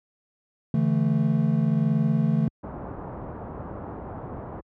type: chord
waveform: triangle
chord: D suspended second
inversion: none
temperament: equal with one note detuned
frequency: 143.56 / 164.81 / 220 Hz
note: D3 / E3 / A3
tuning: -39 / 0 / 0 cents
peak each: -22 dBFS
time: 0.74-2.48 s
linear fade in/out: 2 ms
type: low-pass noise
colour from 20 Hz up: pink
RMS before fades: -35 dBFS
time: 2.63-4.61 s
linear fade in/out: 10 ms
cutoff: 1100 Hz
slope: 24 dB/octave
effects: high-pass 60 Hz 12 dB/octave